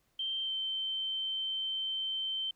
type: tone with pitch glide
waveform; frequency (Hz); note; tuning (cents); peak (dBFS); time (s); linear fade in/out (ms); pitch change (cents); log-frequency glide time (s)
sine; 3136 to 3104; G7 to G7; 0 to -18; -32; 0.19-2.51; 5; -18; 0.42-0.52
effects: pink hiss -74 dBFS RMS until 2.55 s